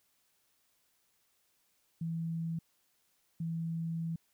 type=tone bursts at uneven times; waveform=sine; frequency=164.81 Hz; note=E3; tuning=in tune; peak=-33 dBFS; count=2; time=2.01-2.59 / 3.4-4.16 s; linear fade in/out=5 ms; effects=white hiss -74 dBFS RMS until 4.33 s